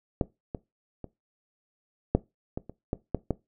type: clicks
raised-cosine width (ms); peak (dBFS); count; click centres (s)
2; -10 / -19 / -24 / -6 / -18 / -27 / -14 / -12 / -12; 9; 0.212 / 0.548 / 1.043 / 2.15 / 2.575 / 2.696 / 2.931 / 3.147 / 3.307
effects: noise-tail reverb RT60 0.2 s tail -19 dB re dry